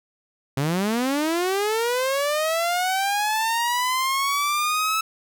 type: linear sweep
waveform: sawtooth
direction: up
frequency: 130.81 to 1310 Hz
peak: -17 dBFS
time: 0.57-5.01 s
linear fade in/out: 5 ms
effects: none